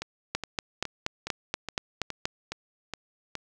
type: two click trains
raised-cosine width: 0.2 ms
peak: -10 / -16 dBFS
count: 9 / 9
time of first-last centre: 0.35-2.255 / 0.02-3.353 s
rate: 4.2 / 2.4 Hz
effects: none